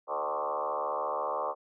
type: tone with frequency modulation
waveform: sine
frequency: 830.6 Hz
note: G#5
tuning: in tune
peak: -29 dBFS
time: 0.07-1.55 s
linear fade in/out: 50 ms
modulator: 74.2 Hz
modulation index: 4.8
effects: none